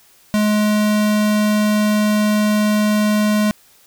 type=tone; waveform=square; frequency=210.9 Hz; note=G#3; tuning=27 cents sharp; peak=-14 dBFS; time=0.34-3.51 s; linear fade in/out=0 ms; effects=white hiss -51 dBFS RMS until 3.86 s